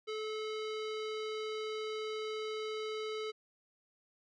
square tone with low-pass filter, 432.8 Hz, A4, 29 cents flat, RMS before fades -39 dBFS, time 0.07-3.32 s, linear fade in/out 20 ms, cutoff 4000 Hz, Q 2, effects none

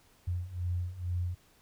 sine beating tone pair, 87.31 / 89.51 Hz, F2 / F2, 0 / +43 cents, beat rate 2.2 Hz, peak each -36 / -33 dBFS, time 0.27-1.35 s, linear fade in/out 10 ms, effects pink hiss -64 dBFS RMS until 1.61 s

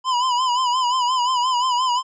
square tone with vibrato, 1000 Hz, B5, 21 cents sharp, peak -18 dBFS, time 0.04-2.03 s, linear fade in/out 50 ms, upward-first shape sine, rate 5.7 Hz, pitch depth 73 cents each way, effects resampled to 16000 Hz

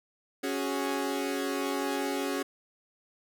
sawtooth chord, C# suspended fourth, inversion none, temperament equal, 277.2 / 370 / 415.3 Hz, C#4 / F#4 / G#4, 0 / 0 / 0 cents, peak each -28 / -31 / -31 dBFS, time 0.43-2.43 s, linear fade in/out 10 ms, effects none

